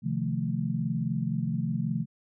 sine chord, F dominant seventh, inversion second, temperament equal, 130.81 / 155.56 / 174.61 / 220 Hz, C3 / Eb3 / F3 / A3, 0 / 0 / 0 / 0 cents, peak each -32 dBFS, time 0.02-2.06 s, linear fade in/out 50 ms, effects none

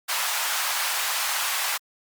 pink high-pass noise, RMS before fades -26 dBFS, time 0.08-1.78 s, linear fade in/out 20 ms, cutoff 850 Hz, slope 24 dB/octave, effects Opus 48 kbps

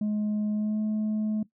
sine tone with pitch glide, 210.7 to 214.5 Hz, G#3 to A3, +25 to -44 cents, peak -22 dBFS, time 0.01-1.43 s, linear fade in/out 5 ms, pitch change +31 cents, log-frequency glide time 0.52-0.8 s, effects noise-tail reverb RT60 0.1 s tail -17 dB re dry + tanh soft clip ceiling -24 dBFS

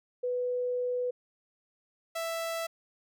sine / sawtooth tone pair in turn, 495.1 / 660.9 Hz, B4 / E5, +4 / +4 cents, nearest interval perfect fourth, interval 500 cents, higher second, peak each -28 dBFS, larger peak neither, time 0.23-1.11 / 2.15-2.67 s, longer first, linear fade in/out 10 ms, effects none

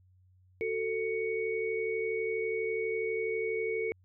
sine tone cluster, 373.1 / 445.3 / 2230 Hz, F#4 / A4 / C#7, +14 / +21 / +10 cents, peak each -37 / -31 / -37 dBFS, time 0.61-3.92 s, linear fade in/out 0 ms, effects added 92 Hz sine -60 dBFS peak until 4.04 s

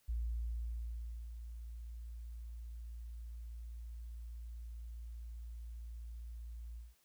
sine tone with ADSR envelope, 57.6 Hz, A#1, 20 cents flat, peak -34 dBFS, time 0.08-6.95 s, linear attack 14 ms, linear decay 1200 ms, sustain -10 dB, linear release 180 ms, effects white hiss -73 dBFS RMS until 7.04 s

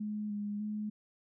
sine tone with pitch steps, 210.8 / 206.2 / 211.5 Hz, G#3 / G#3 / G#3, +26 / -12 / +32 cents, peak -34 dBFS, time 0-0.9 s, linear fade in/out 10 ms, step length 300 ms, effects none

